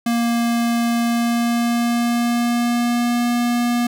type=tone with pitch glide; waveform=square; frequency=234.6 to 239.9 Hz; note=A#3 to A#3; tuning=+11 to +50 cents; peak=-17 dBFS; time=0.06-3.87 s; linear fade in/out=5 ms; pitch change=+39 cents; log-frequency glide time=1.05-3.23 s; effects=none